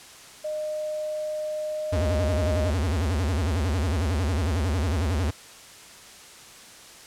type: tone with pitch glide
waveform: sine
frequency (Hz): 613 to 616.9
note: D#5 to D#5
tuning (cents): -26 to -15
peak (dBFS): -27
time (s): 0.44-2.71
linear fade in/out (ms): 10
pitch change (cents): +11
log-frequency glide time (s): 1.64-2.22
type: tone with vibrato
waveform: square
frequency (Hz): 82.41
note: E2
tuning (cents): 0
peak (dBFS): -23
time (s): 1.92-5.31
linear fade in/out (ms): 10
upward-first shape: sine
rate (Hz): 11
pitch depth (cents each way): 280
effects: white hiss -46 dBFS RMS until 7.06 s + low-pass 9000 Hz 12 dB/octave